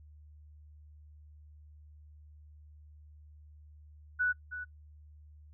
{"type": "tone with echo", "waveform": "sine", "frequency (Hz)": 1480, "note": "F#6", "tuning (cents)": 0, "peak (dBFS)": -26, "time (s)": [4.19, 4.33], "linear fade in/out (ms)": 20, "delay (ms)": 320, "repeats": 1, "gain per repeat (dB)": -11, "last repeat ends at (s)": 4.65, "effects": ["noise-tail reverb RT60 0.1 s tail -23 dB re dry", "added 75 Hz sine -52 dBFS peak until 5.53 s"]}